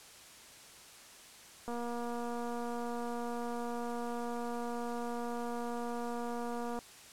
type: click train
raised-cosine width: 1 ms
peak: -27 dBFS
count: 1217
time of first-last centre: 1.68-6.789 s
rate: 238 Hz
effects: white hiss -54 dBFS RMS until 7.12 s + low-pass 10000 Hz 12 dB/octave